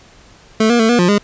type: tone with pitch steps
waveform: 25% pulse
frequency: 219.4 / 238.3 / 222.9 / 240.4 / 177 / 204.9 Hz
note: A3 / A#3 / A3 / B3 / F3 / G#3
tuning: -5 / +38 / +23 / -46 / +23 / -23 cents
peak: -6 dBFS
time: 0.6-1.182 s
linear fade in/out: 5 ms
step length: 97 ms
effects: pink hiss -45 dBFS RMS until 1.23 s + resampled to 16000 Hz